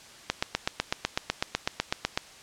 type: click train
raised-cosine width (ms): 0.2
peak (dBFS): -7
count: 16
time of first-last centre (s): 0.3-2.175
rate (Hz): 8
effects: white hiss -49 dBFS RMS until 2.42 s + low-pass 7000 Hz 12 dB/octave